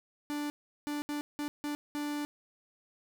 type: tone bursts at uneven times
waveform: 45% pulse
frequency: 293.7 Hz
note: D4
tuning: in tune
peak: -33 dBFS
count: 6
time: 0.3-0.5 / 0.87-1.02 / 1.09-1.21 / 1.39-1.48 / 1.64-1.75 / 1.95-2.25 s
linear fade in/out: 0 ms
effects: none